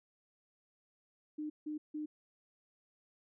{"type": "tone bursts", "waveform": "sine", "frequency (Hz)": 303.2, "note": "D#4", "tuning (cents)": -45, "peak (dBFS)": -37, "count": 3, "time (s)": [1.38, 2.06], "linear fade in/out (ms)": 10, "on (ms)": 120, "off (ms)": 160, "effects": []}